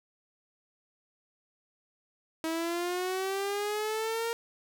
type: linear sweep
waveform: sawtooth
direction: up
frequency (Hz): 320 to 466.2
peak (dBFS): -26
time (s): 2.44-4.33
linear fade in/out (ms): 0
effects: none